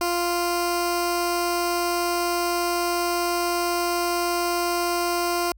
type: tone with notch filter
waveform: 10% pulse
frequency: 348.1 Hz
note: F4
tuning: 6 cents flat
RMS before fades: -24 dBFS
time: 0.01-5.52 s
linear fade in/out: 2 ms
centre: 1800 Hz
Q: 1.5
effects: added 50 Hz sine -48 dBFS peak until 5.57 s